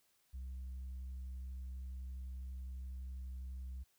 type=tone with vibrato; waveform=sine; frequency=64.5 Hz; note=C2; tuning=24 cents flat; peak=-40 dBFS; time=0.33-3.84 s; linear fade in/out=20 ms; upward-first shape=sine; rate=12 Hz; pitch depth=10 cents each way; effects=tanh soft clip ceiling -41 dBFS + white hiss -75 dBFS RMS until 3.98 s